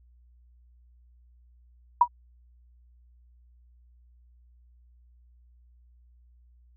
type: tone with exponential decay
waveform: sine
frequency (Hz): 964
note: B5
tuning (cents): -42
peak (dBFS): -10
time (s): 2.01-2.08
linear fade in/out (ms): 5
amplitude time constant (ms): 15
effects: added 60 Hz sine -55 dBFS peak until 6.76 s